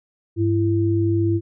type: tone pair together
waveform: sine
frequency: 101.4 / 335.4 Hz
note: G#2 / E4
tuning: -41 / +30 cents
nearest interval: octave + major sixth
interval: 2071 cents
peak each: -19 dBFS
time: 0.36-1.41 s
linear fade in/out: 50 ms
effects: none